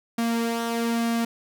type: tone with flanger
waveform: sawtooth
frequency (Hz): 231.8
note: A#3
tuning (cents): -10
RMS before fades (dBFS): -25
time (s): 0.18-1.25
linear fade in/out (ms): 5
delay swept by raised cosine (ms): 2 to 3.9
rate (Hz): 1.1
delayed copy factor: -0.5
effects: none